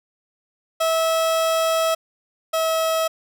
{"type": "tone pair in turn", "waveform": "30% pulse", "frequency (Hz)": [650, 645.9], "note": ["E5", "E5"], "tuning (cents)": [-24, -35], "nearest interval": "unison", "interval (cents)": 11, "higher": "first", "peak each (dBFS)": [-15, -16], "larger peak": "first", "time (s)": [[0.8, 1.95], [2.53, 3.08]], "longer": "first", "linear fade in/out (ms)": 10, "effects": []}